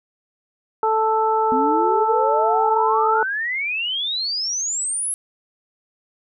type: harmonic tone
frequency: 440 Hz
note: A4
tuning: in tune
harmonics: 1 / 2 / 3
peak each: -21 / -18 / -24 dBFS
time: 0.83-3.23 s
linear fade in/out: 2 ms
type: exponential sweep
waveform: sine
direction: up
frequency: 249 to 11000 Hz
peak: -21 dBFS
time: 1.52-5.14 s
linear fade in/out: 0 ms
effects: none